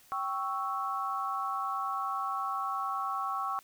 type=chord; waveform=sine; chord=C# diminished; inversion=second; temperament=equal with one note detuned; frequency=779.5 / 1108.7 / 1318.5 Hz; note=G5 / C#6 / E6; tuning=-10 / 0 / 0 cents; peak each=-37 / -33 / -36 dBFS; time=0.12-3.59 s; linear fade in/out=0 ms; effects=white hiss -60 dBFS RMS until 3.63 s